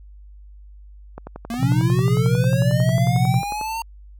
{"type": "click train", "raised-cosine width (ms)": 1, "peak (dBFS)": -19, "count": 28, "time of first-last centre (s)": [1.18, 3.612], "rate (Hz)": 11.1}
{"type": "linear sweep", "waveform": "square", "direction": "up", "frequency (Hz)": [226.5, 921], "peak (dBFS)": -25, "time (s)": [1.5, 3.82], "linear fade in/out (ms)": 2}
{"type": "chord", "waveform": "sine", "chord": "Bb suspended second", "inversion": "none", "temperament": "just", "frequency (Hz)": [116.54, 131.11, 174.81], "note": ["Bb2", "C3", "F3"], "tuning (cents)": [0, 4, 2], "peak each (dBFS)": [-20, -18, -22], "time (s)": [1.58, 3.43], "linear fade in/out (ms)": 50}
{"effects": ["added 50 Hz sine -40 dBFS peak until 4.19 s"]}